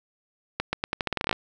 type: accelerating click train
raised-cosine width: 0.3 ms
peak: -9 dBFS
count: 14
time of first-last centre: 0.6-1.328 s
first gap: 130 ms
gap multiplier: 0.84
effects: none